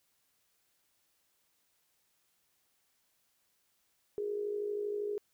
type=tone with amplitude modulation; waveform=sine; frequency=413.2 Hz; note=G#4; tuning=9 cents flat; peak=-30 dBFS; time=4.18-5.18 s; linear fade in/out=0 ms; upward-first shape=sine; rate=52.7 Hz; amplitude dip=60%; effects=white hiss -75 dBFS RMS until 5.33 s